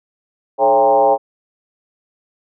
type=tone with frequency modulation; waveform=sine; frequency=674 Hz; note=E5; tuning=38 cents sharp; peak=-9 dBFS; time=0.58-1.18 s; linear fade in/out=50 ms; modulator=124 Hz; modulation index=1.8; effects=none